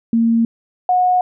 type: tone pair in turn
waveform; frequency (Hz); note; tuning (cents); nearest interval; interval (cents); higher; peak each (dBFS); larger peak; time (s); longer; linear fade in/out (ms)
sine; 229.5 / 728.6; A#3 / F#5; -27 / -27; octave + minor sixth; 2000; second; -11; neither; 0.13-0.45 / 0.89-1.21; neither; 2
effects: none

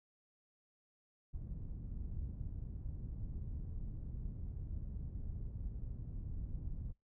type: low-pass noise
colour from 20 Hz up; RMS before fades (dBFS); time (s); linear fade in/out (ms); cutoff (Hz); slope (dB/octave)
pink; -43; 1.33-6.93; 20; 120; 12
effects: noise-tail reverb RT60 0.2 s tail -25 dB re dry

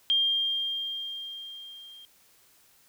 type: tone with level ramp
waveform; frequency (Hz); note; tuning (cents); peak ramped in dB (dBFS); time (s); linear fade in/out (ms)
sine; 3201; G7; +36; -20 to -46; 0.1-2.05; 0
effects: white hiss -61 dBFS RMS until 2.88 s

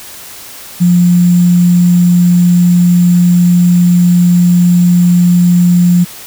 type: tone with sample-and-hold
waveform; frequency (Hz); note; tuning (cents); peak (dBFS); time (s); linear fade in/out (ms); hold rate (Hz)
sine; 176.1; F3; +15; -4; 0.8-6.05; 20; 7350
effects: white hiss -30 dBFS RMS until 6.26 s

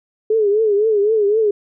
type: tone with vibrato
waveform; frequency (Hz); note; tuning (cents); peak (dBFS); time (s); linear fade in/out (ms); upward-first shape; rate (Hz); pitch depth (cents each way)
sine; 423.2; G#4; +33; -12; 0.3-1.51; 5; triangle; 3.9; 120
effects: none

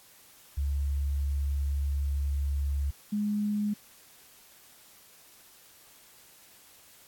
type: tone pair in turn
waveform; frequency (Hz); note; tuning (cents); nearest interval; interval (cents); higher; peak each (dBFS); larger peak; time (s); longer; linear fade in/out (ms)
sine; 70.4 / 208.2; C#2 / G#3; +27 / +5; octave + perfect fifth; 1878; second; -26; neither; 0.57-2.91 / 3.12-3.74; first; 10
effects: white hiss -56 dBFS RMS until 7.07 s + AAC 64 kbps

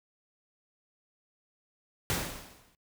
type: noise with exponential decay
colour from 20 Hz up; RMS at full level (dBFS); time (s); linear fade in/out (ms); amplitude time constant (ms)
pink; -28; 2.1-2.75; 0; 140
effects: noise-tail reverb RT60 0.1 s tail -26 dB re dry

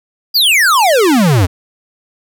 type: exponential sweep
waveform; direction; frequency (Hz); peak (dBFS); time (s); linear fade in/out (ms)
square; down; 4975 to 82.41; -8; 0.34-1.47; 20
effects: none

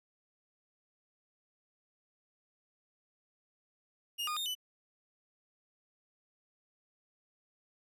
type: tone with pitch steps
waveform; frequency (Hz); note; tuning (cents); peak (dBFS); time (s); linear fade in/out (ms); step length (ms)
40% pulse; 2842 / 1224 / 3663 / 2993; F7 / D#6 / A#7 / F#7; +30 / -29 / -31 / +19; -33; 4.18-4.552; 20; 93
effects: none

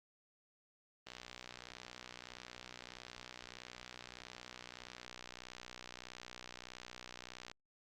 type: click train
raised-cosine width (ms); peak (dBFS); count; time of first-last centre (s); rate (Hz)
0.2; -30; 398; 1.07-7.515; 61.6
effects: Opus 32 kbps

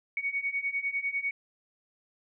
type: beating tone pair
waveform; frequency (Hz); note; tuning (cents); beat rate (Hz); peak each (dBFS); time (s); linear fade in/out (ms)
sine; 2228 / 2238; C#7 / C#7; +8 / +16; 10; -33 / -31; 0.17-1.31; 2
effects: none

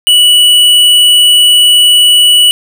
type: tone with tanh clipping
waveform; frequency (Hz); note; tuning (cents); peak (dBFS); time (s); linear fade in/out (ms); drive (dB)
sine; 2947; F#7; -8; -4; 0.07-2.51; 0; 15
effects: none

